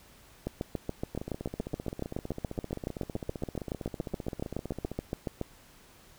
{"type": "two click trains", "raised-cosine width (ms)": 2, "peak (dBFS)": [-23, -18], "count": [59, 36], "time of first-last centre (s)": [[1.15, 4.916], [0.47, 5.414]], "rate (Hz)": [15.4, 7.08], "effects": ["pink hiss -57 dBFS RMS until 6.18 s"]}